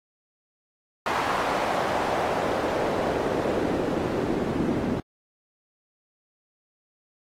pink noise with band-pass filter sweep, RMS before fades -26 dBFS, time 1.06-5 s, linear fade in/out 2 ms, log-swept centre 950 to 260 Hz, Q 1.4, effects AAC 48 kbps

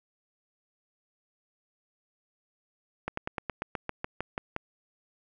slowing click train, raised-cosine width 0.5 ms, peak -16 dBFS, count 12, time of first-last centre 3.08-4.564 s, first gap 94 ms, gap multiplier 1.07, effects none

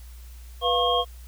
sine tone cluster, 491.5 / 700 / 1084 / 3229 Hz, B4 / F5 / C#6 / G#7, -8 / +4 / -39 / -49 cents, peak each -25 dBFS, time 0.61-1.05 s, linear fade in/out 50 ms, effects added 60 Hz sine -40 dBFS peak until 1.27 s + white hiss -54 dBFS RMS until 1.27 s

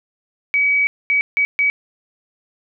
sine tone bursts at uneven times, 2273 Hz, C#7, 43 cents sharp, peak -13 dBFS, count 4, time 0.54-0.87 / 1.1-1.21 / 1.37-1.45 / 1.59-1.7 s, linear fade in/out 0 ms, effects none

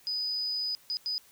sine tone bursts at uneven times, 4978 Hz, D#8, in tune, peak -29 dBFS, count 3, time 0.07-0.75 / 0.9-0.97 / 1.06-1.18 s, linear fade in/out 0 ms, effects white hiss -59 dBFS RMS until 1.31 s

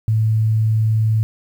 sine tone, 109.9 Hz, A2, 2 cents flat, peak -13 dBFS, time 0.08-1.23 s, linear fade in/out 0 ms, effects 8-bit

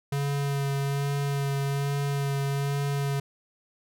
square tone with vibrato, 140.3 Hz, C#3, 21 cents sharp, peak -26 dBFS, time 0.12-3.2 s, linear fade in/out 5 ms, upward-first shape sine, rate 1.2 Hz, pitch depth 15 cents each way, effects none

